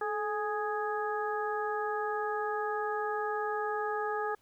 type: harmonic tone with a mistuned harmonic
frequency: 415.8 Hz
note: G#4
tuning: 2 cents sharp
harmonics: 1 / 2 / 3 / 4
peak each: -34 / -35 / -37 / -39 dBFS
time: 0.01-4.35 s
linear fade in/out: 5 ms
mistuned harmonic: 1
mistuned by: +55 cents
effects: pink hiss -69 dBFS RMS until 4.41 s